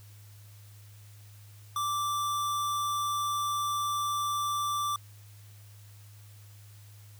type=tone; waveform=square; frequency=1172 Hz; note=D6; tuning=4 cents flat; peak=-29 dBFS; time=1.76-4.96 s; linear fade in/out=2 ms; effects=added 103 Hz sine -49 dBFS peak until 7.19 s + white hiss -59 dBFS RMS until 7.19 s